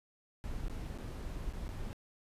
brown noise with dropouts, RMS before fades -40 dBFS, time 0.44-1.93 s, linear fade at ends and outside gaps 0 ms, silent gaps 0.682-0.698 / 0.977-0.986 / 1.527-1.534 / 1.681-1.691 s, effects resampled to 32000 Hz

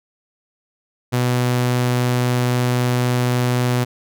sawtooth tone, 123.8 Hz, B2, 5 cents sharp, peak -12 dBFS, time 1.12-3.85 s, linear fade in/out 20 ms, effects none

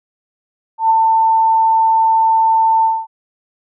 sine tone with ADSR envelope, 894 Hz, A5, 27 cents sharp, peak -7 dBFS, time 0.78-3.07 s, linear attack 120 ms, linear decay 21 ms, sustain -2 dB, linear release 230 ms, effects none

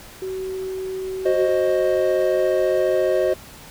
sine tone, 377.4 Hz, F#4, 34 cents sharp, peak -25 dBFS, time 0.22-1.49 s, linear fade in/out 2 ms
triangle chord, C diminished, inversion second, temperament equal with one note detuned, 370 / 527.8 / 622.3 Hz, Gb4 / C5 / Eb5, 0 / +15 / 0 cents, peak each -19 dBFS, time 1.25-3.34 s, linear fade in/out 10 ms
effects pink hiss -42 dBFS RMS until 3.7 s

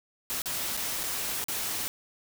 white noise with dropouts, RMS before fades -32 dBFS, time 0.3-1.88 s, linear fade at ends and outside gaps 0 ms, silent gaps 0.419-0.458 / 0.768-0.774 / 1.033-1.037 / 1.441-1.484 s, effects none

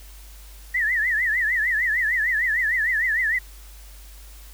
sine tone with vibrato, 1864.7 Hz, A#6, in tune, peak -19 dBFS, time 0.74-3.39 s, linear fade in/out 10 ms, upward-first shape triangle, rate 6.6 Hz, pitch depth 190 cents each way, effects added 50 Hz sine -41 dBFS peak until 4.53 s + white hiss -49 dBFS RMS until 4.53 s

